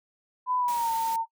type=tone with pitch glide; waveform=sine; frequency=1001 to 907.4 Hz; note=B5 to A#5; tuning=+23 to -47 cents; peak=-24 dBFS; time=0.46-1.26 s; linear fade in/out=50 ms; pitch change=-170 cents; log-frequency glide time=0.58-0.92 s
type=noise; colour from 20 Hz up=white; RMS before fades=-40 dBFS; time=0.68-1.16 s; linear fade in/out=2 ms
effects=noise-tail reverb RT60 0.1 s tail -20 dB re dry